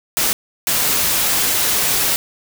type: noise bursts at uneven times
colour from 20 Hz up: white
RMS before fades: -17 dBFS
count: 2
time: 0.17-0.33 / 0.67-2.16 s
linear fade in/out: 0 ms
effects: none